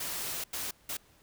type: noise bursts at uneven times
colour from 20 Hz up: white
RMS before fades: -36 dBFS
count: 3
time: 0-0.44 / 0.53-0.71 / 0.89-0.97 s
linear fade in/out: 5 ms
effects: pink hiss -63 dBFS RMS until 1.22 s